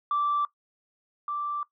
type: tone pair in turn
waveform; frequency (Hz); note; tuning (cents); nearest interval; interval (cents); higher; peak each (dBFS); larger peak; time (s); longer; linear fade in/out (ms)
sine; 1168 / 1172.5; D6 / D6; -10 / -3; unison; 7; second; -22 / -28; first; 0.11-0.45 / 1.28-1.63; second; 2
effects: noise-tail reverb RT60 0.1 s tail -17 dB re dry + tanh soft clip ceiling -19 dBFS